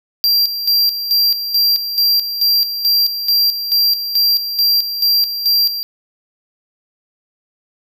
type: tone with tremolo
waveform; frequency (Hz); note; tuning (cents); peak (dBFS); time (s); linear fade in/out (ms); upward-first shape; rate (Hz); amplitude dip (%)
square; 4739; D8; +15; -11; 0.24-5.83; 0; square; 2.3; 65
effects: none